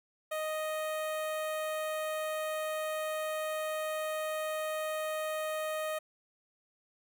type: tone with notch filter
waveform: sawtooth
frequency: 622.3 Hz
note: D#5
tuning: in tune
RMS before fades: -35 dBFS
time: 0.31-5.99 s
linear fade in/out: 10 ms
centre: 5100 Hz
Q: 1.2
effects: none